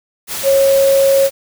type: tone in noise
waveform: sine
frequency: 547 Hz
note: C#5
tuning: 23 cents flat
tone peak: -8 dBFS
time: 0.43-1.3 s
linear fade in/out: 50 ms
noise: white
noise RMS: -23 dBFS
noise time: 0.27-1.31 s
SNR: +12 dB
effects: none